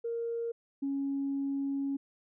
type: tone pair in turn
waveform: sine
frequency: 465.2 / 276.6 Hz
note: A#4 / C#4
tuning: -4 / -4 cents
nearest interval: major sixth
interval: 900 cents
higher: first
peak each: -31 / -29 dBFS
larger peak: second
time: 0.04-0.52 / 0.82-1.97 s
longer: second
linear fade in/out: 10 ms
effects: tanh soft clip ceiling -25 dBFS